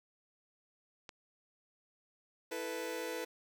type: click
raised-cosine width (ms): 0.2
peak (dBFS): -29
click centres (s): 1.092
type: chord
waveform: sawtooth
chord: E suspended fourth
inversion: none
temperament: just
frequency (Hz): 329.6 / 439.5 / 494.4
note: E4 / A4 / B4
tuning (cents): 0 / -2 / +2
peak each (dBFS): -40 / -39 / -36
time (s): 2.51-3.25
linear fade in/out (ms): 10
effects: 10-bit